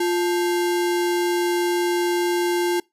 sine tone with sample-and-hold, 350.5 Hz, F4, 6 cents sharp, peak -18 dBFS, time 0-2.8 s, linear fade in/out 5 ms, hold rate 1225 Hz, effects noise-tail reverb RT60 0.2 s tail -24 dB re dry + resampled to 32000 Hz

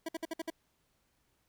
25% pulse tone bursts, 325.9 Hz, E4, 20 cents flat, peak -31 dBFS, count 6, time 0.06-0.502 s, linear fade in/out 5 ms, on 27 ms, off 56 ms, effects pink hiss -75 dBFS RMS until 1.48 s

